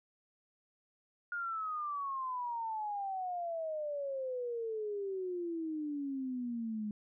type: exponential sweep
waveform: sine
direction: down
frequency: 1432 to 207.7 Hz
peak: -35 dBFS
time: 1.32-6.91 s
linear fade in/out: 2 ms
effects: none